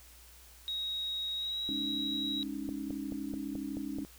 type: tone with pitch glide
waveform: sine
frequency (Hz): 3788 to 3854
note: A#7 to B7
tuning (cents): +27 to -43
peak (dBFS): -33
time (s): 0.68-2.43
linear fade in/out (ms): 0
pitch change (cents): +30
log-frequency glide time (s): 1.35-1.6
type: chord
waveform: sine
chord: Ab suspended fourth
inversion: none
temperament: equal with one note detuned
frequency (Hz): 207.7 / 277.2 / 309.3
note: Ab3 / Db4 / Eb4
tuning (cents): 0 / 0 / -10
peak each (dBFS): -42 / -38 / -40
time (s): 1.69-4.05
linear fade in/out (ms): 0
type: click train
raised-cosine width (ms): 2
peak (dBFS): -29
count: 7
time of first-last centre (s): 2.69-3.986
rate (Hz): 4.63
effects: added 60 Hz sine -57 dBFS peak until 4.18 s + white hiss -57 dBFS RMS until 4.18 s